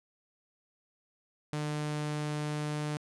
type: tone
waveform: sawtooth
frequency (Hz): 149.9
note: D3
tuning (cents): +36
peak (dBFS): -28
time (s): 1.53-2.97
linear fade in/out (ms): 0
effects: resampled to 24000 Hz